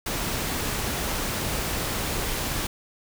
pink noise, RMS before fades -28 dBFS, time 0.06-2.67 s, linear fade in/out 5 ms, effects none

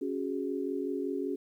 sine chord, C# suspended fourth, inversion none, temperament equal, 277.2 / 370 / 415.3 Hz, C#4 / F#4 / G#4, 0 / 0 / 0 cents, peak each -34 / -35 / -36 dBFS, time 0.01-1.36 s, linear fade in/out 10 ms, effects 11-bit

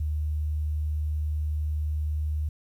sine tone, 75.9 Hz, D#2, 42 cents flat, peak -25 dBFS, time 0-2.49 s, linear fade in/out 5 ms, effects 10-bit

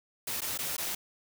white noise with dropouts, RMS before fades -34 dBFS, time 0.27-0.95 s, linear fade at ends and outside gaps 5 ms, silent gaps 0.407-0.417 / 0.577-0.587 / 0.767-0.78 s, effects none

